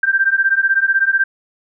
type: beating tone pair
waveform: sine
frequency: 1568 / 1584 Hz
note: G6 / G6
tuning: 0 / +18 cents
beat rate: 16 Hz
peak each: -15 dBFS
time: 0.03-1.24 s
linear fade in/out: 5 ms
effects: none